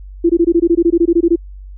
sine tone bursts, 339.3 Hz, F4, 50 cents flat, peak -7 dBFS, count 15, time 0.24-1.36 s, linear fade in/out 10 ms, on 56 ms, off 20 ms, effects added 48 Hz sine -30 dBFS peak until 1.77 s

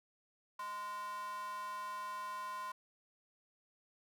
square tone with high-pass filter, 206.7 Hz, G#3, 8 cents flat, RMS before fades -43 dBFS, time 0.59-2.72 s, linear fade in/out 5 ms, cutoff 1100 Hz, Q 9.5, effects none

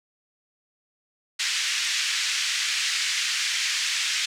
pink band-pass noise, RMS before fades -26 dBFS, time 1.39-4.26 s, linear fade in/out 10 ms, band 1900 to 7100 Hz, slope 24 dB/octave, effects none

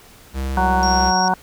square tone with pitch glide, 66.6 to 67.65 Hz, C2 to C#2, +31 to -42 cents, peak -22 dBFS, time 0.33-1.13 s, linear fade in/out 50 ms, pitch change +27 cents, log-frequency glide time 0.77-0.98 s
harmonic tone, 185.6 Hz, F#3, 6 cents sharp, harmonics 1 / 2 / 3 / 4 / 5 / 6 / 8, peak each -23 / -30 / -31 / -19 / -19 / -28 / -25 dBFS, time 0.57-1.34 s, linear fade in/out 2 ms
sine tone, 5588 Hz, F8, in tune, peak -21 dBFS, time 0.83-1.28 s, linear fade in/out 0 ms
effects pink hiss -46 dBFS RMS until 1.42 s

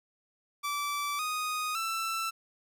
sawtooth tone with pitch steps, 1160 / 1243.3 / 1332.5 Hz, D6 / D#6 / E6, -22 / -2 / +18 cents, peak -27 dBFS, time 0.63-2.31 s, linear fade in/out 20 ms, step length 560 ms, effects none

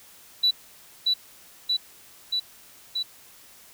sine tone with echo, 3951 Hz, B7, in tune, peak -16 dBFS, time 0.43-0.51 s, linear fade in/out 10 ms, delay 630 ms, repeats 4, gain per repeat -2 dB, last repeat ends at 3.03 s, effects tanh soft clip ceiling -13 dBFS + white hiss -51 dBFS RMS until 3.73 s

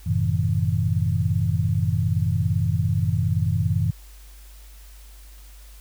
sine chord, F# half-diminished seventh, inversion none, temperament equal with one note detuned, 92.5 / 110 / 130.81 / 160.77 Hz, F#2 / A2 / C3 / E3, 0 / 0 / 0 / -43 cents, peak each -23 / -24 / -27 / -25 dBFS, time 0.06-3.91 s, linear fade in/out 10 ms, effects added 50 Hz sine -42 dBFS peak until 5.8 s + white hiss -52 dBFS RMS until 5.8 s

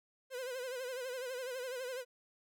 45% pulse tone with vibrato, 508 Hz, B4, 49 cents sharp, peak -39 dBFS, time 0.3-2.05 s, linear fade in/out 50 ms, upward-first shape sine, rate 12 Hz, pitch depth 82 cents each way, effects none

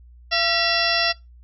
harmonic tone with a mistuned harmonic, 680 Hz, F5, 46 cents flat, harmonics 1 / 2 / 3 / 4 / 5 / 6 / 7 / 8, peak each -26 / -27 / -26 / -25 / -28 / -29 / -27 / -25 dBFS, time 0.31-1.13 s, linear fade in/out 20 ms, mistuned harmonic 3, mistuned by -86 cents, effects noise-tail reverb RT60 0.2 s tail -21 dB re dry + added 60 Hz sine -44 dBFS peak until 1.43 s

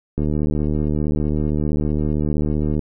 click train, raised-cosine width 3 ms, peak -9 dBFS, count 198, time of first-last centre 0.18-2.793 s, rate 75.4 Hz, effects none

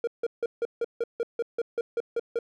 triangle tone bursts, 467.7 Hz, A#4, 6 cents sharp, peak -22 dBFS, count 13, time 0.04-2.389 s, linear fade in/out 2 ms, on 33 ms, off 160 ms, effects none

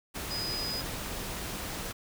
sine tone in noise, 4978 Hz, D#8, in tune, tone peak -33 dBFS, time 0.3-0.82 s, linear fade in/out 20 ms, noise pink, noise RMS -37 dBFS, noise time 0.14-1.93 s, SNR +1 dB, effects none

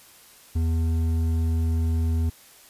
triangle tone with hard clipping, 81.6 Hz, E2, 17 cents flat, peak -22 dBFS, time 0.55-2.3 s, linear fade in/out 10 ms, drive 11 dB, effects white hiss -51 dBFS RMS until 2.69 s + resampled to 32000 Hz

